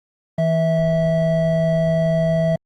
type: tone pair together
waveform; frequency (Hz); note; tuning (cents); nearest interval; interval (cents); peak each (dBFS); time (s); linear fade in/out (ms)
triangle; 163.1 / 652.4; E3 / E5; -18 / -18; 2 octaves; 2400; -16; 0.38-2.56; 5
effects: Opus 24 kbps